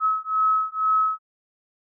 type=beating tone pair; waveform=sine; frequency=1285 / 1287.1 Hz; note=E6 / E6; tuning=-45 / -42 cents; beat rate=2.1 Hz; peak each=-22 dBFS; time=0-1.19 s; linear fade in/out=50 ms; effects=none